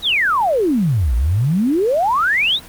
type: exponential two-way sweep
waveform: sine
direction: down then up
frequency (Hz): 4030 to 55 to 4030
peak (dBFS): -13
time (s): 0.02-2.6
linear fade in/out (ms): 50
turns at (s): 1.15
effects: pink hiss -39 dBFS RMS until 2.68 s + Opus 48 kbps